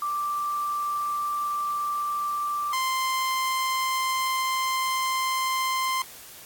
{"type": "tone pair in turn", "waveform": ["sine", "sawtooth"], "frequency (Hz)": [1174.7, 1044.3], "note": ["D6", "C6"], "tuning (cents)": [0, -4], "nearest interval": "major second", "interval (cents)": 204, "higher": "first", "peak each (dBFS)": [-25, -20], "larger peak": "second", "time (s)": [[0.02, 2.73], [2.73, 6.02]], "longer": "second", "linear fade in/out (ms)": 2, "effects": ["white hiss -45 dBFS RMS until 6.45 s", "AAC 64 kbps"]}